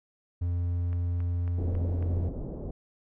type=tone; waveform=triangle; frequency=87.31 Hz; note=F2; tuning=in tune; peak=-24 dBFS; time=0.41-2.29 s; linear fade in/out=10 ms
type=click train; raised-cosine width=0.5 ms; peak=-34 dBFS; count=5; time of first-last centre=0.93-2.026 s; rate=3.65 Hz
type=low-pass noise; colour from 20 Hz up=pink; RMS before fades=-36 dBFS; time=1.58-2.71 s; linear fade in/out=5 ms; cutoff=560 Hz; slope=24 dB/octave
effects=none